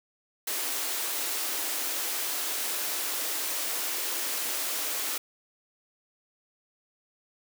white high-pass noise, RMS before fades -31 dBFS, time 0.47-5.18 s, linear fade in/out 5 ms, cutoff 260 Hz, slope 96 dB/octave, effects none

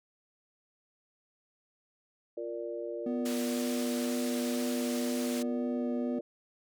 sine chord, Bb major, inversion second, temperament equal, 349.2 / 466.2 / 587.3 Hz, F4 / Bb4 / D5, 0 / 0 / 0 cents, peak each -39 dBFS, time 2.37-6.21 s, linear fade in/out 5 ms
triangle tone with vibrato, 246.9 Hz, B3, in tune, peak -29 dBFS, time 3.06-6.19 s, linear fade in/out 5 ms, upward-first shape sine, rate 2 Hz, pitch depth 9 cents each way
white band-pass noise, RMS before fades -42 dBFS, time 3.25-5.43 s, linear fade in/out 10 ms, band 750 to 9700 Hz, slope 12 dB/octave
effects none

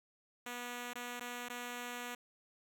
5% pulse tone with dropouts, 243.5 Hz, B3, 24 cents flat, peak -30 dBFS, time 0.46-2.15 s, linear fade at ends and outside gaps 5 ms, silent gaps 0.934-0.954 / 1.198-1.207 / 1.486-1.498 s, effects none

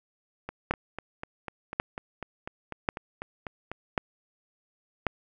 two click trains, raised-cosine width 0.5 ms, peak -9 / -20 dBFS, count 5 / 14, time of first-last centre 0.71-5.067 / 0.49-3.716 s, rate 0.918 / 4.03 Hz, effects none

